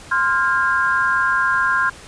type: chord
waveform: sine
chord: F minor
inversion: second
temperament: equal with one note detuned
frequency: 1046.5 / 1396.9 / 1621.4 Hz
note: C6 / F6 / Ab6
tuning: 0 / 0 / -42 cents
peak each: -20 / -19 / -19 dBFS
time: 0.11-1.9 s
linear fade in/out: 10 ms
effects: pink hiss -40 dBFS RMS until 2.07 s + resampled to 22050 Hz